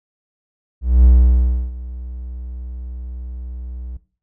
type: tone with ADSR envelope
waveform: triangle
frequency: 61.74 Hz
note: B1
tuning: in tune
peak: -4 dBFS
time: 0.81-3.97 s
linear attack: 230 ms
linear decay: 670 ms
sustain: -21 dB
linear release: 4 ms
effects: noise-tail reverb RT60 0.4 s tail -17 dB re dry